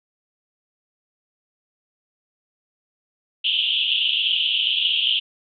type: band-pass noise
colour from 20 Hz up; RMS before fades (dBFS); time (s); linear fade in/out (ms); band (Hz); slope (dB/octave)
pink; -21; 3.44-5.2; 10; 2800 to 3400; 96
effects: none